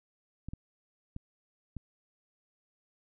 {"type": "clicks", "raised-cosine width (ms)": 5, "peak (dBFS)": -27, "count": 4, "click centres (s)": [0.486, 0.535, 1.164, 1.767], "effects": []}